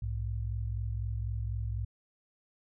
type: tone pair together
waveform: sine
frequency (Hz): 62.21 / 106.2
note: B1 / G#2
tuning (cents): +13 / +39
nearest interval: major sixth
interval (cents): 926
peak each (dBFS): -34 / -34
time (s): 0.02-1.85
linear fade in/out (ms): 5
effects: none